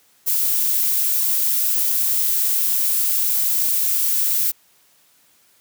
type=noise; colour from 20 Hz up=violet; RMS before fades=-19 dBFS; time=0.26-4.52 s; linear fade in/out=20 ms; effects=white hiss -57 dBFS RMS until 5.6 s + high-pass 80 Hz 12 dB/octave